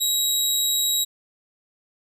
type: tone with amplitude modulation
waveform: 20% pulse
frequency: 3843 Hz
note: B7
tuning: 48 cents flat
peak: -12 dBFS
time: 0-1.05 s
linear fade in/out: 20 ms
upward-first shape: sine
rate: 140 Hz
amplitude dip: 40%
effects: none